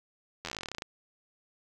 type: slowing click train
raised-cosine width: 0.2 ms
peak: -19 dBFS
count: 18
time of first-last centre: 0.45-0.821 s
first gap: 11 ms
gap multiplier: 1.08
effects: none